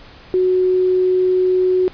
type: tone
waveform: sine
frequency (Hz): 368.6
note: F#4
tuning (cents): -7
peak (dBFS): -12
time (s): 0.34-1.88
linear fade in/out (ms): 0
effects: pink hiss -42 dBFS RMS until 1.93 s + resampled to 11025 Hz